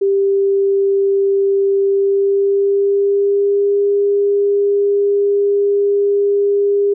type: tone with pitch glide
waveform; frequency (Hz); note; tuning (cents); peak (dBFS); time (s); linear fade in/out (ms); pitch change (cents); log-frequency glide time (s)
sine; 394.3 to 403.7; G4 to G#4; +10 to -49; -11; 0.01-6.94; 10; +41; 1.86-3.82
effects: none